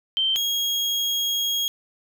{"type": "tone pair in turn", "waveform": ["sine", "35% pulse"], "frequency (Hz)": [3124, 3283], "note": ["G7", "G#7"], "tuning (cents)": [-7, -21], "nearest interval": "minor second", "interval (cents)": 86, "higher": "second", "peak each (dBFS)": [-19, -20], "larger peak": "first", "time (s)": [[0.17, 0.36], [0.36, 1.68]], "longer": "second", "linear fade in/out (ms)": 0, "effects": []}